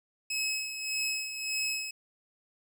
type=tone with tremolo; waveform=20% pulse; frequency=2571 Hz; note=E7; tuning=44 cents flat; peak=-24 dBFS; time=0.3-1.91 s; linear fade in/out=5 ms; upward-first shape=sine; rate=1.7 Hz; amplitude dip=60%; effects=none